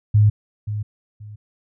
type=tone with echo; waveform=sine; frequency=105.3 Hz; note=G#2; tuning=24 cents sharp; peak=-10 dBFS; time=0.14-0.3 s; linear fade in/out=10 ms; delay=530 ms; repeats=2; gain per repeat=-12 dB; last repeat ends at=1.36 s; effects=none